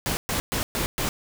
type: noise bursts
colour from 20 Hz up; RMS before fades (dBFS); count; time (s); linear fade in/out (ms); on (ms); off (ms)
pink; -26; 5; 0.06-1.09; 0; 110; 120
effects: none